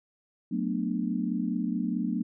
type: chord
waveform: sine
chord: B minor seventh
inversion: second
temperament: just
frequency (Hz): 185.21 / 222.2 / 246.9 / 296.3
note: F#3 / A3 / B3 / D4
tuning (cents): +2 / +17 / 0 / +15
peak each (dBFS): -32 / -31 / -32 / -34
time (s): 0.51-2.23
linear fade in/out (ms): 10
effects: none